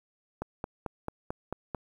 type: click train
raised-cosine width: 1 ms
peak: -19 dBFS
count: 7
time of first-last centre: 0.42-1.747 s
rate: 4.52 Hz
effects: 9-bit